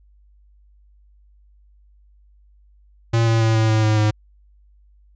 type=tone with pitch steps; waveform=square; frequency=115.1 / 113.65 / 112.21 / 110.79 / 109.4 / 108.01 / 106.65 Hz; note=A#2 / A#2 / A2 / A2 / A2 / A2 / G#2; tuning=-22 / -43 / +34 / +12 / -9 / -32 / +46 cents; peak=-15 dBFS; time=3.13-4.11 s; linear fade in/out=10 ms; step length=140 ms; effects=added 50 Hz sine -50 dBFS peak until 5.15 s + resampled to 16000 Hz